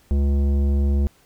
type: tone with tanh clipping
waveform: triangle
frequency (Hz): 70.3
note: C#2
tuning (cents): +25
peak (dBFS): -18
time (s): 0.11-1.07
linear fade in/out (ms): 0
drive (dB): 17
effects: pink hiss -57 dBFS RMS until 1.25 s